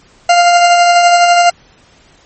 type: tone with tremolo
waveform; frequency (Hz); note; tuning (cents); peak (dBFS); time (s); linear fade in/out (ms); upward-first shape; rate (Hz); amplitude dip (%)
40% pulse; 698.5; F5; 0; -3; 0.29-1.5; 5; sine; 12; 30
effects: pink hiss -46 dBFS RMS until 2.25 s + MP3 32 kbps